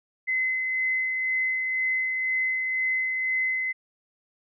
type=tone with tremolo; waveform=sine; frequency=2044 Hz; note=C7; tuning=41 cents flat; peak=-22 dBFS; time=0.27-3.73 s; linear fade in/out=20 ms; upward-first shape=sine; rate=2 Hz; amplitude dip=30%; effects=none